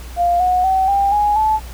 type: tone with pitch steps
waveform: sine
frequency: 698.5 / 729.4 / 761.7 / 795.4 / 830.7 / 867.4 Hz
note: F5 / F#5 / G5 / G5 / G#5 / A5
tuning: 0 / -25 / -50 / +25 / 0 / -25 cents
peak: -12 dBFS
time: 0.16-1.6 s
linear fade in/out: 50 ms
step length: 240 ms
effects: added 60 Hz sine -30 dBFS peak until 1.73 s + pink hiss -39 dBFS RMS until 1.73 s